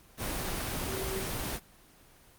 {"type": "tone in noise", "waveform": "sine", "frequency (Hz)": 382.7, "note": "G4", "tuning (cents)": -42, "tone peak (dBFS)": -35, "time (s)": [0.86, 1.28], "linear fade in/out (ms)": 50, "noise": "pink", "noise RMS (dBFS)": -34, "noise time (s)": [0.17, 1.6], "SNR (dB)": -4, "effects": ["pink hiss -58 dBFS RMS until 2.38 s", "Opus 24 kbps"]}